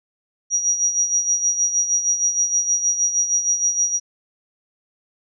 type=tone with tremolo; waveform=sine; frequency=5760 Hz; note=F#8; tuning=47 cents flat; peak=-14 dBFS; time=0.5-4 s; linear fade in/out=50 ms; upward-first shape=sine; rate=6.4 Hz; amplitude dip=65%; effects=none